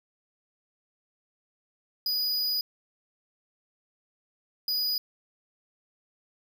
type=tone bursts at uneven times; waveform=square; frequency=4936 Hz; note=D#8; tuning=15 cents flat; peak=-26 dBFS; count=2; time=2.06-2.61 / 4.68-4.98 s; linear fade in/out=2 ms; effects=none